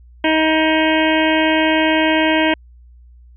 harmonic tone, 315.5 Hz, D#4, 24 cents sharp, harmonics 1 / 2 / 3 / 5 / 6 / 7 / 8 / 9 / 10, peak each -16 / -19 / -21 / -23 / -24 / -24 / -25 / -26 / -26 dBFS, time 0.24-2.54 s, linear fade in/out 5 ms, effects added 60 Hz sine -41 dBFS peak until 3.36 s

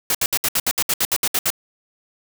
white noise bursts, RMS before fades -19 dBFS, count 13, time 0.1-1.503 s, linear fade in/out 2 ms, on 47 ms, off 66 ms, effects none

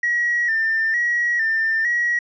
triangle tone with vibrato, 1851 Hz, A#6, 13 cents flat, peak -14 dBFS, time 0.03-2.19 s, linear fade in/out 5 ms, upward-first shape square, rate 1.1 Hz, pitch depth 55 cents each way, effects tanh soft clip ceiling -14 dBFS + resampled to 16000 Hz

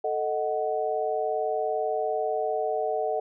sine chord, D# diminished, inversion second, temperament equal with one note detuned, 440 / 622.3 / 742.6 Hz, A4 / D#5 / F#5, 0 / 0 / +6 cents, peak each -29 dBFS, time 0.04-3.2 s, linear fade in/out 5 ms, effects none

